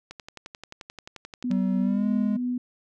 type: click train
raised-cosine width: 0.2 ms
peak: -22 dBFS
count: 17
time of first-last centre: 0.11-1.514 s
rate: 11.4 Hz
type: tone with tremolo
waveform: sine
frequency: 247.6 Hz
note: B3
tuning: 5 cents sharp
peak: -24 dBFS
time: 1.44-2.58 s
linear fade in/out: 5 ms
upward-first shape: sine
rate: 3.1 Hz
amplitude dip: 30%
type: tone with pitch glide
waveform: triangle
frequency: 190.2 to 207.4 Hz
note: F#3 to G#3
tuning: +48 to -2 cents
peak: -21 dBFS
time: 1.5-2.37 s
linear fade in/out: 10 ms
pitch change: +150 cents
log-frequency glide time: 1.8-2.06 s
effects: none